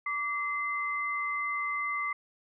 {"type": "tone pair together", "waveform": "sine", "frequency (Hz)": [1157.5, 2060], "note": ["D6", "C7"], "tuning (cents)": [-25, -28], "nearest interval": "minor seventh", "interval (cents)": 997, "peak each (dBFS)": [-32, -32], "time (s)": [0.06, 2.13], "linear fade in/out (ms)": 5, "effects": []}